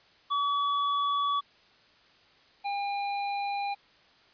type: tone pair in turn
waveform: square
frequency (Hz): 1139 / 805.4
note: C#6 / G5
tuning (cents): +47 / +47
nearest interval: tritone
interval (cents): 600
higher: first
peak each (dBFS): -26 / -30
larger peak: first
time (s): 0.3-1.41 / 2.64-3.75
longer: neither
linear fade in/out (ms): 20
effects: white hiss -60 dBFS RMS until 4.33 s + resampled to 11025 Hz